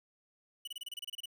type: tone bursts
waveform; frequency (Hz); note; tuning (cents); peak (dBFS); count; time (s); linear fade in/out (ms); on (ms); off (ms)
45% pulse; 2954; F#7; -3; -39; 12; 0.65-1.258; 5; 25; 28
effects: 12-bit